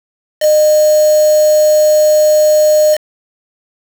sine tone with quantisation, 610 Hz, D#5, 34 cents flat, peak -6 dBFS, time 0.4-2.98 s, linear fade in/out 50 ms, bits 3, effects none

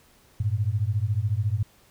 sine beating tone pair, 98 / 112 Hz, G2 / A2, 0 / +31 cents, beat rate 14 Hz, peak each -25 dBFS, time 0.4-1.63 s, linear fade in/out 5 ms, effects pink hiss -58 dBFS RMS until 1.9 s

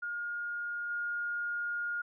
sine tone with level steps, 1423 Hz, F6, 32 cents sharp, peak -34 / -32 dBFS, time 0.02-2.02 s, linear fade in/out 10 ms, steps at 0.89 s, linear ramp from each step 20 ms, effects none

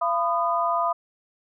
sine tone cluster, 683 / 1002 / 1231 Hz, F5 / B5 / D#6, -39 / +25 / -19 cents, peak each -25 dBFS, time 0.01-0.93 s, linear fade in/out 10 ms, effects none

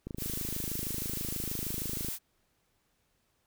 click train, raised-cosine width 3 ms, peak -25 dBFS, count 54, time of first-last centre 0.07-2.085 s, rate 26.3 Hz
blue noise, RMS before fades -37 dBFS, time 0.17-2.19 s, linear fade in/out 50 ms
effects pink hiss -74 dBFS RMS until 3.46 s

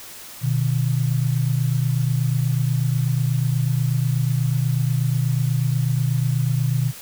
sine tone pair together, 123.47 / 151.67 Hz, B2 / D#3, 0 / -44 cents, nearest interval major third, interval 356 cents, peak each -19 / -22 dBFS, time 0.41-6.93 s, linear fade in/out 50 ms, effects white hiss -39 dBFS RMS until 7.01 s

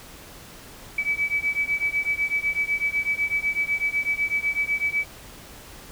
sine beating tone pair, 2289 / 2297 Hz, D7 / D7, -45 / -39 cents, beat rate 8 Hz, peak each -25 dBFS, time 0.98-5.05 s, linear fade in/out 5 ms, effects pink hiss -44 dBFS RMS until 5.91 s

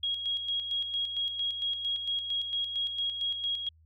sine tone with tremolo, 3293 Hz, G#7, 15 cents flat, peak -27 dBFS, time 0.03-3.69 s, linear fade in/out 5 ms, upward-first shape square, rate 4.4 Hz, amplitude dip 50%, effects added 80 Hz sine -57 dBFS peak until 3.85 s + MP3 96 kbps

